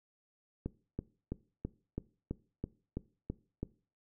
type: click train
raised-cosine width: 3 ms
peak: -23 dBFS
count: 10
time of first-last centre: 0.66-3.63 s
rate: 3.03 Hz
effects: noise-tail reverb RT60 0.4 s tail -20 dB re dry

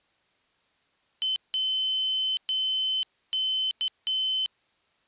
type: tone bursts at uneven times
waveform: sine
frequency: 3060 Hz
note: G7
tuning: 42 cents flat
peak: -24 dBFS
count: 6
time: 1.22-1.36 / 1.54-2.37 / 2.49-3.03 / 3.33-3.71 / 3.81-3.88 / 4.07-4.46 s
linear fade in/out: 0 ms
effects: white hiss -68 dBFS RMS until 5.07 s + resampled to 8000 Hz

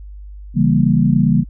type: chord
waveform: sine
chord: C# diminished seventh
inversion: none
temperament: equal with one note detuned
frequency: 138.59 / 165.67 / 196 / 233.1 Hz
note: C#3 / E3 / G3 / Bb3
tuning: 0 / +9 / 0 / 0 cents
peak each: -16 dBFS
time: 0.54-1.45 s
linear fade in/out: 50 ms
effects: added 50 Hz sine -31 dBFS peak until 1.49 s

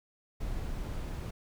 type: noise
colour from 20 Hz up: brown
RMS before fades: -36 dBFS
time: 0.4-1.31 s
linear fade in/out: 10 ms
effects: none

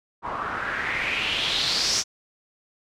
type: noise with low-pass filter sweep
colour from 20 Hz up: white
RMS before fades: -26 dBFS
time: 0.22-2.04 s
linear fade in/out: 50 ms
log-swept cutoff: 1000 to 6000 Hz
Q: 4.1
effects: none

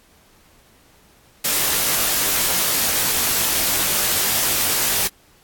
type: noise with comb filter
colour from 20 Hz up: white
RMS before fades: -19 dBFS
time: 1.44-5.08 s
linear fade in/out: 10 ms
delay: 19 ms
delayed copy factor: -0.75
effects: pink hiss -54 dBFS RMS until 5.43 s + AAC 64 kbps

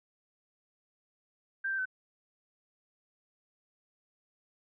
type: tone with pitch steps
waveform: sine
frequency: 1578 / 1566 / 1519 Hz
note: G6 / G6 / F#6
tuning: +11 / -2 / +45 cents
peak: -30 dBFS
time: 1.64-1.856 s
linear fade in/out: 10 ms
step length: 72 ms
effects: none

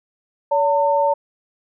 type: tone pair together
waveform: sine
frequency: 570 / 904.8 Hz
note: C#5 / A5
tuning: +48 / +48 cents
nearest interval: minor sixth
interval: 800 cents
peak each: -17 dBFS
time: 0.51-1.14 s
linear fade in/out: 10 ms
effects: none

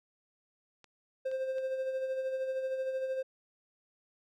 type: clicks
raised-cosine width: 0.2 ms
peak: -37 dBFS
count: 3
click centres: 0.843 / 1.315 / 1.583 s
type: tone with tremolo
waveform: triangle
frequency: 525 Hz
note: C5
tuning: 6 cents sharp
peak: -28 dBFS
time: 1.25-3.23 s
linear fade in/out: 10 ms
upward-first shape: sine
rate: 13 Hz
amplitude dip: 45%
effects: none

